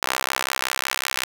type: tone with high-pass filter sweep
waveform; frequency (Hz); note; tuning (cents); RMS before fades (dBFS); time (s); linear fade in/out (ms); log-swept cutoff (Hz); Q
sawtooth; 65.41; C2; 0; -26; 0.02-1.24; 0; 1000 to 1800; 0.92
effects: 7-bit